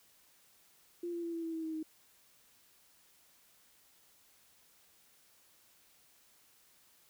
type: tone with pitch steps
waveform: sine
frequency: 346.6 / 341.8 / 337.1 / 332.5 / 327.9 / 323.4 / 318.9 / 314.5 Hz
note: F4 / F4 / E4 / E4 / E4 / E4 / D#4 / D#4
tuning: -13 / -37 / +39 / +15 / -9 / -33 / +43 / +19 cents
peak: -36 dBFS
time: 1.03-1.83 s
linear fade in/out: 5 ms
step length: 100 ms
effects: white hiss -66 dBFS RMS until 7.09 s